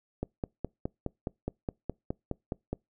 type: click train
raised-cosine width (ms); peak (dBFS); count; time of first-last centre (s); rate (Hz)
2; -18; 13; 0.23-2.73; 4.8
effects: noise-tail reverb RT60 0.2 s tail -26 dB re dry